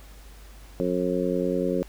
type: harmonic tone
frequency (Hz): 90.2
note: F#2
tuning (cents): -44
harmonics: 2 / 3 / 4 / 5 / 6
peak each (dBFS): -29 / -29 / -29 / -29 / -29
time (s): 0.8-1.83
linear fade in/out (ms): 0
effects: added 50 Hz sine -44 dBFS peak until 1.88 s + pink hiss -52 dBFS RMS until 1.88 s